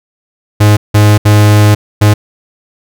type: tone bursts at uneven times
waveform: 45% pulse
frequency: 104.8 Hz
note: G#2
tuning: 16 cents sharp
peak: -3 dBFS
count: 4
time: 0.6-0.77 / 0.94-1.18 / 1.25-1.75 / 2.01-2.14 s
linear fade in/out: 10 ms
effects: none